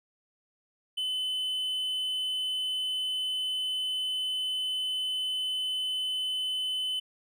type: tone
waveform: triangle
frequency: 3028 Hz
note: F#7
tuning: 39 cents sharp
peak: -27 dBFS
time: 0.97-7 s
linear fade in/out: 10 ms
effects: none